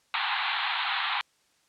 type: band-pass noise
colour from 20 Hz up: pink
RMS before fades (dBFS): -29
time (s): 0.14-1.21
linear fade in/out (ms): 0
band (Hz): 770 to 4100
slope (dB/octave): 96
effects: white hiss -67 dBFS RMS until 1.68 s + low-pass 8000 Hz 12 dB/octave